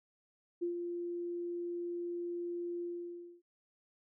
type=tone with ADSR envelope; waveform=sine; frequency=347.3 Hz; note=F4; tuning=10 cents flat; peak=-31 dBFS; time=0.61-3.42 s; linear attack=18 ms; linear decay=110 ms; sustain=-5 dB; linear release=600 ms; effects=none